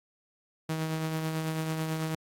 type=tone with tremolo; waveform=sawtooth; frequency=159 Hz; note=D#3; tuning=38 cents sharp; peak=-24 dBFS; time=0.69-2.15 s; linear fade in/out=5 ms; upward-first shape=triangle; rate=9.1 Hz; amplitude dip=40%; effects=AAC 64 kbps